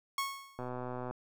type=tone with exponential decay; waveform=sawtooth; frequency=1099 Hz; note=C#6; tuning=15 cents flat; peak=-26 dBFS; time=0.18-0.69 s; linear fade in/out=2 ms; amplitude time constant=110 ms
type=click train; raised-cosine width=1 ms; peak=-26 dBFS; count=66; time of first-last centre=0.59-1.11 s; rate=125 Hz
effects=none